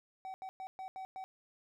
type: tone bursts at uneven times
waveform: triangle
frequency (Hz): 760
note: F#5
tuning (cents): +46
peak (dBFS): -39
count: 6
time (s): 0.25-0.34 / 0.42-0.49 / 0.6-0.67 / 0.79-0.88 / 0.96-1.05 / 1.16-1.24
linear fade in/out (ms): 0
effects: none